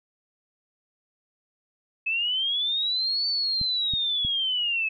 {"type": "linear two-way sweep", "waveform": "sine", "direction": "up then down", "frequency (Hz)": [2574, 4533, 2574], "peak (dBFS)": -23, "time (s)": [2.06, 4.89], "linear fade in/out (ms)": 10, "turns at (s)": 3.28}
{"type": "clicks", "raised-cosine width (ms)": 5, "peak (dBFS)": -22, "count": 3, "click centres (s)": [3.614, 3.937, 4.249]}
{"effects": []}